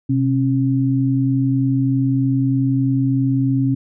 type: tone pair together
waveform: sine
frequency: 127.99 / 271.2 Hz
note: C3 / C#4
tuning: -38 / -38 cents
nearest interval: octave + minor second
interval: 1300 cents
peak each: -17 dBFS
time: 0.09-3.75 s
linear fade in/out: 10 ms
effects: none